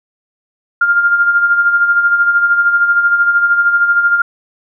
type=tone with tremolo; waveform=sine; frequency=1402 Hz; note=F6; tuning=6 cents sharp; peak=-6 dBFS; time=0.81-4.22 s; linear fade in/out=5 ms; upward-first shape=sine; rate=13 Hz; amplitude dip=55%; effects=none